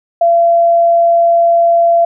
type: tone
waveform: sine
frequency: 680 Hz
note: F5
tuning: 46 cents flat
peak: -6 dBFS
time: 0.21-2.05 s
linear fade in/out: 5 ms
effects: none